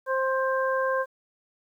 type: harmonic tone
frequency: 527 Hz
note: C5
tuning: 12 cents sharp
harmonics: 1 / 2 / 3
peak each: -25 / -28 / -30 dBFS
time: 0.06-1.06 s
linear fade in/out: 50 ms
effects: 10-bit